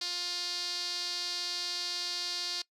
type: tone with band-pass filter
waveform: sawtooth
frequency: 353 Hz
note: F4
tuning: 19 cents sharp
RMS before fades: -35 dBFS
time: 0.01-2.62 s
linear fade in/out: 5 ms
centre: 4500 Hz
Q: 5.4
effects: noise-tail reverb RT60 0.1 s tail -21 dB re dry